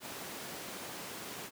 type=high-pass noise; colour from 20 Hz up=pink; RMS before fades=-44 dBFS; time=0-1.51 s; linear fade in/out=50 ms; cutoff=200 Hz; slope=12 dB/octave; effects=none